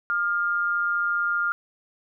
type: tone pair together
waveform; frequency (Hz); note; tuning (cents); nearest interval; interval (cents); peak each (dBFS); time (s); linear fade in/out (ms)
sine; 1227 / 1402; D#6 / F6; -25 / +6; major second; 231; -30 / -22; 0.1-1.52; 0
effects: none